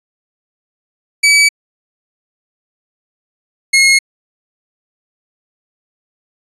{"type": "tone pair in turn", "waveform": "sawtooth", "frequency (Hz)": [2290, 2161], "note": ["D7", "C#7"], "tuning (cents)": [-44, -45], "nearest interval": "minor second", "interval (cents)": 101, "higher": "first", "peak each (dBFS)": -3, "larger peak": "neither", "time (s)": [[1.23, 1.49], [3.73, 3.99]], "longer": "neither", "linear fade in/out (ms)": 10, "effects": ["resampled to 24000 Hz"]}